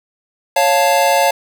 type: chord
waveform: square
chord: Db augmented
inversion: none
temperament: equal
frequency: 554.4 / 698.5 / 880 Hz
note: Db5 / F5 / A5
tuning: 0 / 0 / 0 cents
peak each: -16 dBFS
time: 0.56-1.31 s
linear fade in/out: 5 ms
effects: none